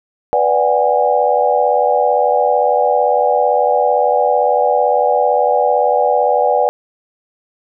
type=chord; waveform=sine; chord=G# half-diminished seventh; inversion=first; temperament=equal with one note detuned; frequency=493.9 / 587.3 / 740 / 817.8 Hz; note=B4 / D5 / F#5 / G#5; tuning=0 / 0 / 0 / -27 cents; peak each=-16 dBFS; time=0.33-6.69 s; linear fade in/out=0 ms; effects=none